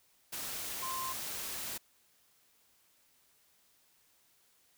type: tone in noise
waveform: sine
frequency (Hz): 1046.5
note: C6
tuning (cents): 0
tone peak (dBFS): -37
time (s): 0.82-1.13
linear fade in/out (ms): 10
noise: white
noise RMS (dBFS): -40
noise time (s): 0.32-1.78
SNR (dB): 0
effects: white hiss -69 dBFS RMS until 4.77 s